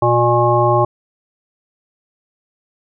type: harmonic tone with a mistuned harmonic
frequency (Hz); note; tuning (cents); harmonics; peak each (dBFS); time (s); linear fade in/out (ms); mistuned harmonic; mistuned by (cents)
120; B2; -49; 1 / 3 / 5 / 7 / 9; -17 / -17 / -17 / -17 / -17; 0.02-0.85; 5; 7; -21
effects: none